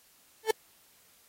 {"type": "tone with exponential growth", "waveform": "35% pulse", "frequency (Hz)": 440, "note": "A4", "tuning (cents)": 0, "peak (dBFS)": -17, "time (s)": [0.43, 0.51], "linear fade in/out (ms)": 5, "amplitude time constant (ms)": 16, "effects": ["white hiss -62 dBFS RMS until 1.28 s", "AAC 48 kbps"]}